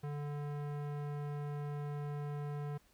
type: tone with low-pass filter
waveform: square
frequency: 145.9 Hz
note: D3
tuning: 11 cents flat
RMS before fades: -40 dBFS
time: 0.03-2.78 s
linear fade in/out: 10 ms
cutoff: 1400 Hz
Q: 0.72
effects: pink hiss -69 dBFS RMS until 2.93 s